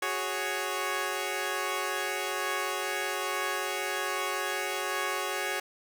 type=chord; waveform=10% pulse; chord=F# suspended second; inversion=none; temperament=equal; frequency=370 / 415.3 / 554.4 Hz; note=F#4 / G#4 / C#5; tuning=0 / 0 / 0 cents; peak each=-26 dBFS; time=0.02-5.6 s; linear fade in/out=5 ms; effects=none